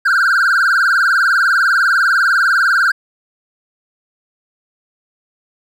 triangle tone with vibrato, 1480 Hz, F#6, in tune, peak -8 dBFS, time 0.05-2.92 s, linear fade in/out 10 ms, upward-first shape triangle, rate 20 Hz, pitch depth 190 cents each way, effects none

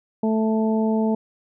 harmonic tone, 219.8 Hz, A3, 2 cents flat, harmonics 1 / 2 / 3 / 4, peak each -19 / -25 / -29 / -31 dBFS, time 0.23-1.15 s, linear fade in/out 5 ms, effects none

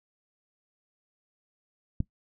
click, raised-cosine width 5 ms, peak -15 dBFS, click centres 2.004 s, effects noise-tail reverb RT60 0.1 s tail -20 dB re dry

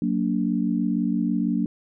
sine chord, Gb augmented, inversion none, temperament just, 185 / 231.2 / 289.1 Hz, Gb3 / Bb3 / D4, 0 / -14 / -27 cents, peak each -25 / -24 / -26 dBFS, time 0.02-1.66 s, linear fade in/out 2 ms, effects none

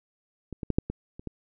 clicks, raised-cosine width 3 ms, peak -23 / -20 / -12 / -8 / -18 / -28 / -21 dBFS, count 7, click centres 0.527 / 0.632 / 0.703 / 0.785 / 0.9 / 1.195 / 1.273 s, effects none

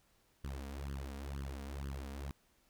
sawtooth tone with flanger, 68.8 Hz, C#2, 12 cents flat, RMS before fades -43 dBFS, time 0.44-2.31 s, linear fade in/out 0 ms, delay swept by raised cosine 0.62 to 4.32 ms, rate 2.1 Hz, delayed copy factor +1, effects pink hiss -72 dBFS RMS until 2.69 s

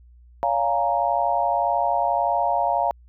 sine chord, Bb minor seventh, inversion first, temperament equal with one note detuned, 567.7 / 698.5 / 830.6 / 932.3 Hz, Db5 / F5 / Ab5 / Bb5, +41 / 0 / 0 / 0 cents, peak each -27 / -22 / -26 / -24 dBFS, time 0.43-2.91 s, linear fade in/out 0 ms, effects added 60 Hz sine -47 dBFS peak until 3.08 s

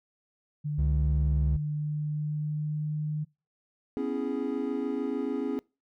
sine tone with pitch glide, 148.4 to 151.96 Hz, D3 to D#3, +18 to -41 cents, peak -28 dBFS, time 0.64-3.25 s, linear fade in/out 20 ms, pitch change +41 cents, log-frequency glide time 1.07-2.97 s
triangle tone with vibrato, 69.3 Hz, C#2, in tune, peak -22 dBFS, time 0.78-1.57 s, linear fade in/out 10 ms, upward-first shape sine, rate 19 Hz, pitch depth 68 cents each way
triangle chord, C# minor seventh, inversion third, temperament equal with one note detuned, 250.4 / 277.2 / 329.6 / 415.3 Hz, B3 / C#4 / E4 / G#4, +24 / 0 / 0 / 0 cents, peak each -32 / -30 / -35 / -32 dBFS, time 3.97-5.59 s, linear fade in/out 0 ms
effects noise-tail reverb RT60 0.3 s tail -25 dB re dry

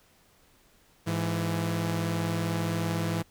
sawtooth tone pair together, 104.56 / 166.7 Hz, G#2 / E3, +12 / +20 cents, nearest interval minor sixth, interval 808 cents, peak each -27 / -25 dBFS, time 1.06-3.23 s, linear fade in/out 20 ms, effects pink hiss -62 dBFS RMS until 3.3 s

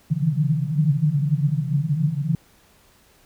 white band-pass noise, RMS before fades -21 dBFS, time 0.1-2.35 s, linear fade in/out 2 ms, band 140 to 160 Hz, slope 96 dB/octave, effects pink hiss -56 dBFS RMS until 3.25 s

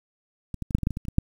clicks, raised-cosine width 5 ms, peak -19 / -18 / -19 / -7 / -26 / -15 / -9 / -18 / -18 / -28 / -17 / -7 dBFS, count 12, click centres 0.543 / 0.623 / 0.708 / 0.75 / 0.785 / 0.833 / 0.871 / 0.907 / 0.971 / 1.052 / 1.084 / 1.184 s, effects 8-bit

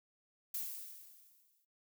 violet noise with exponential decay, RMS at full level -38 dBFS, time 0.54-1.65 s, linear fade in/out 5 ms, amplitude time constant 240 ms, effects noise-tail reverb RT60 0.1 s tail -17 dB re dry

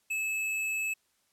square tone, 2602 Hz, E7, 23 cents flat, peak -30 dBFS, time 0.1-0.94 s, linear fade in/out 10 ms, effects white hiss -72 dBFS RMS until 1.32 s + low-pass 12000 Hz 12 dB/octave

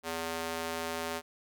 square tone with high-pass filter, 82.41 Hz, E2, in tune, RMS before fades -36 dBFS, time 0.03-1.22 s, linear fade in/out 50 ms, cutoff 440 Hz, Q 0.73, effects none

